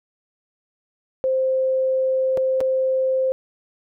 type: tone with dropouts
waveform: sine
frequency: 523.3 Hz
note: C5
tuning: in tune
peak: -17 dBFS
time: 1.24-3.32 s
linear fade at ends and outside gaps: 0 ms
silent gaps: 2.373-2.377 / 2.605-2.611 s
effects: none